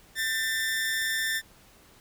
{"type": "tone with amplitude modulation", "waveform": "sawtooth", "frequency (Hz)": 1788, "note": "A6", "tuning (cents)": 27, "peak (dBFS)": -20, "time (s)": [0.15, 1.42], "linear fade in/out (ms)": 50, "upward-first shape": "sine", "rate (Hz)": 221, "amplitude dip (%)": 60, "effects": ["pink hiss -56 dBFS RMS until 2 s"]}